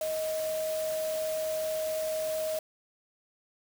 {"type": "tone in noise", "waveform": "sine", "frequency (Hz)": 629, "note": "D#5", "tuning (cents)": 19, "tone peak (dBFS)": -29, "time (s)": [0.01, 2.59], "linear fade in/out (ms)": 2, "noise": "white", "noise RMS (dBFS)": -41, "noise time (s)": [0.01, 2.59], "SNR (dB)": 9, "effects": []}